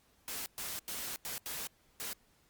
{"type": "noise bursts at uneven times", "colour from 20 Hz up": "white", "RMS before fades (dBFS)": -40, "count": 6, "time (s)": [[0.28, 0.46], [0.58, 0.79], [0.88, 1.16], [1.25, 1.38], [1.46, 1.67], [2, 2.13]], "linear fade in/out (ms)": 0, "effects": ["pink hiss -69 dBFS RMS until 2.49 s", "Opus 48 kbps"]}